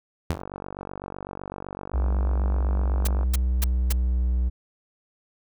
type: tone with exponential decay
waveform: sawtooth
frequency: 82.41 Hz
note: E2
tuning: in tune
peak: -17 dBFS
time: 0.3-0.42 s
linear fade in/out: 0 ms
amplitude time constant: 24 ms
type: click train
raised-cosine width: 1 ms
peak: -20 dBFS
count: 140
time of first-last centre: 0.33-3.232 s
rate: 47.9 Hz
type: tone with pitch glide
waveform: triangle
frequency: 62.8 to 61.65 Hz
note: B1 to B1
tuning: +30 to -2 cents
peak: -18 dBFS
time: 1.93-4.5 s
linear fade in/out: 20 ms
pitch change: -32 cents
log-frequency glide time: 3.34-4.27 s
type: noise bursts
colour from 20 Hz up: white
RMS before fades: -28 dBFS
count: 4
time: 3.05-3.926 s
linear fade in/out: 5 ms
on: 24 ms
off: 260 ms
effects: none